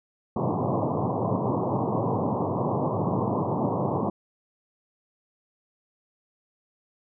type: band-pass noise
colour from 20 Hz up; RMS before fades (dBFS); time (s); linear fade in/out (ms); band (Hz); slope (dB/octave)
pink; -26; 0.36-4.1; 5; 100 to 1100; 96
effects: none